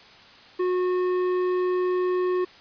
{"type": "tone with tanh clipping", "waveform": "triangle", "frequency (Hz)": 363.9, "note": "F#4", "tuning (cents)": -29, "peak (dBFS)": -23, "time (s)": [0.59, 2.45], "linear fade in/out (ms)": 10, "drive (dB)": 15, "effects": ["white hiss -49 dBFS RMS until 2.6 s", "resampled to 11025 Hz"]}